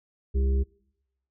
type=harmonic tone; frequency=66.6 Hz; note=C2; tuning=31 cents sharp; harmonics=1 / 3 / 5 / 6; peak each=-21 / -37 / -42 / -35 dBFS; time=0.34-0.64 s; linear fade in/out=20 ms; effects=noise-tail reverb RT60 0.9 s tail -26 dB re dry